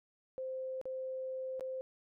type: tone with dropouts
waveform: sine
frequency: 521 Hz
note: C5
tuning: 7 cents flat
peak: -37 dBFS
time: 0.38-1.81 s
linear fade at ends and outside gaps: 0 ms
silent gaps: 0.814-0.855 / 1.596-1.608 s
effects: none